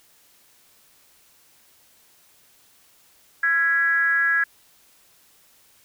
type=tone with frequency modulation; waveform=sine; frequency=1661.2 Hz; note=G#6; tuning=in tune; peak=-17 dBFS; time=3.43-4.44 s; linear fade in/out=5 ms; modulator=310 Hz; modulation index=0.57; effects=white hiss -57 dBFS RMS until 5.84 s